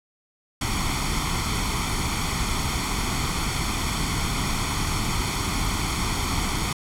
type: noise with comb filter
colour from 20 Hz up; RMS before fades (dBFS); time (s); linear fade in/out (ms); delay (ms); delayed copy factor
pink; -25; 0.61-6.73; 5; 0.9; +0.7
effects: low-pass 10000 Hz 12 dB/octave